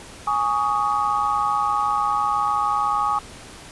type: chord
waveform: sine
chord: Ab suspended fourth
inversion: none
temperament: equal with one note detuned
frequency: 830.6 / 1124.2 / 1244.5 Hz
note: Ab5 / Db6 / Eb6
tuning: 0 / +24 / 0 cents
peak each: -23 dBFS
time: 0.27-3.19 s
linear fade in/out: 5 ms
effects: pink hiss -41 dBFS RMS until 3.71 s + resampled to 24000 Hz